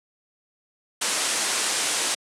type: low-pass noise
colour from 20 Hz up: white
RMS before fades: -25 dBFS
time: 1.01-2.15 s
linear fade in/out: 10 ms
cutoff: 9900 Hz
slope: 48 dB/octave
effects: high-pass 300 Hz 12 dB/octave